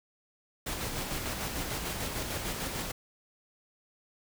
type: noise with tremolo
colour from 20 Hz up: pink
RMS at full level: -34 dBFS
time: 0.66-2.92 s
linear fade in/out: 10 ms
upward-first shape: square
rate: 6.7 Hz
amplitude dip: 30%
effects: none